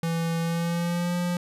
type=tone with pitch glide; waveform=square; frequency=166.1 to 175.98 Hz; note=E3 to F3; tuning=+13 to +13 cents; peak=-25 dBFS; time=0.03-1.37 s; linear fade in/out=2 ms; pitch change=+100 cents; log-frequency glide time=0.4-1.15 s; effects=resampled to 32000 Hz